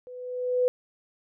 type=tone with level ramp; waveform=sine; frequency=498.8 Hz; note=B4; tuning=17 cents sharp; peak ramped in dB=-40 to -18 dBFS; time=0.07-0.68 s; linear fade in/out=0 ms; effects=none